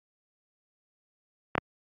clicks, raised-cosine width 0.5 ms, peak -10 / -8 dBFS, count 2, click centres 1.553 / 1.58 s, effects high-pass 100 Hz 12 dB/octave + Opus 48 kbps

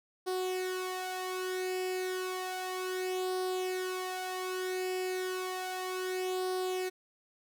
sawtooth tone with flanger, 370 Hz, F#4, in tune, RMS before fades -35 dBFS, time 0.26-6.9 s, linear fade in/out 20 ms, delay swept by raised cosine 0.21 to 2.31 ms, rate 0.32 Hz, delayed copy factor +0.6, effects none

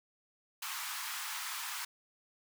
pink high-pass noise, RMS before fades -40 dBFS, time 0.62-1.85 s, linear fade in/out 5 ms, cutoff 900 Hz, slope 48 dB/octave, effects none

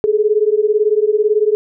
sine beating tone pair, 415.3 / 433.3 Hz, G#4 / A4, 0 / -27 cents, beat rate 18 Hz, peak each -14 dBFS, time 0.04-1.55 s, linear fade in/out 0 ms, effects none

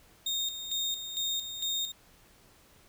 35% pulse tone with tremolo, 3686 Hz, A#7, 20 cents flat, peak -27 dBFS, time 0.26-1.92 s, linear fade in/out 5 ms, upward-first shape square, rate 2.2 Hz, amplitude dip 60%, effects pink hiss -60 dBFS RMS until 2.88 s

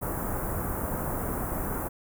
pink band-stop noise, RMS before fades -31 dBFS, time 0.01-1.89 s, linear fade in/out 20 ms, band 1400 to 11000 Hz, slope 24 dB/octave, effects none

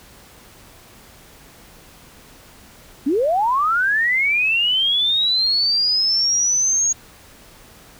sine linear sweep, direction up, 250 to 6645 Hz, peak -15 dBFS, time 3.06-6.93 s, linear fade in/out 10 ms, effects pink hiss -46 dBFS RMS until 7.99 s

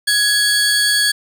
30% pulse tone pair together, 1671 / 4495 Hz, G#6 / C#8, +10 / +23 cents, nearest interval octave + perfect fourth, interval 1713 cents, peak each -13 dBFS, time 0.07-1.12 s, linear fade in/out 10 ms, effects none

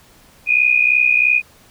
sine tone pair together, 2434 / 2497 Hz, D#7 / D#7, -39 / +6 cents, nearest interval unison, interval 45 cents, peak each -14 dBFS, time 0.46-1.42 s, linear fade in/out 50 ms, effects pink hiss -49 dBFS RMS until 1.7 s

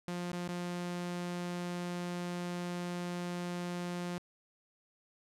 sawtooth tone with dropouts, 176.2 Hz, F3, 16 cents sharp, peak -32 dBFS, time 0.08-4.18 s, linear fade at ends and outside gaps 0 ms, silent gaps 0.318-0.33 / 0.478-0.488 s, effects low-pass 10000 Hz 12 dB/octave

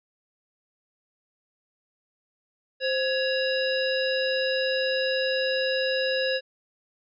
harmonic tone with a mistuned harmonic, 558 Hz, C#5, 11 cents sharp, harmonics 1 / 3 / 5 / 7 / 9, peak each -25 / -30 / -32 / -33 / -35 dBFS, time 2.8-6.41 s, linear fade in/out 50 ms, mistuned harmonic 1, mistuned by -110 cents, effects none

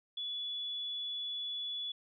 sine tone, 3420 Hz, A7, 50 cents flat, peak -36 dBFS, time 0.17-1.92 s, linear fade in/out 5 ms, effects none

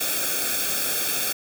white noise with comb filter, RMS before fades -25 dBFS, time 0-1.33 s, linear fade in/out 10 ms, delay 1 ms, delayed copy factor -0.85, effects none

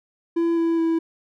triangle tone with pitch steps, 335.8 / 332.1 / 328.5 Hz, E4 / E4 / E4, +32 / +13 / -6 cents, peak -16 dBFS, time 0.36-0.99 s, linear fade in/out 10 ms, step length 210 ms, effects none

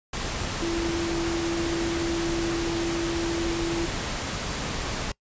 sine tone in noise, 336.6 Hz, E4, 36 cents sharp, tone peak -26 dBFS, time 0.62-3.86 s, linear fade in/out 5 ms, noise pink, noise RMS -30 dBFS, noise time 0.13-5.12 s, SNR +1 dB, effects noise-tail reverb RT60 0.1 s tail -24 dB re dry + resampled to 16000 Hz

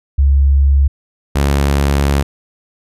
sine / sawtooth tone pair in turn, 69.3 / 70.35 Hz, C#2 / C#2, 0 / +26 cents, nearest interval unison, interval 26 cents, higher second, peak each -7 dBFS, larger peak neither, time 0.18-0.88 / 1.35-2.23 s, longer second, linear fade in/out 10 ms, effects resampled to 32000 Hz

